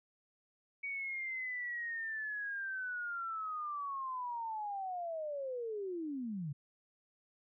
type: linear sweep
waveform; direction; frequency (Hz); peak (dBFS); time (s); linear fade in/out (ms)
sine; down; 2256 to 133.8; -37; 0.83-6.53; 10
effects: none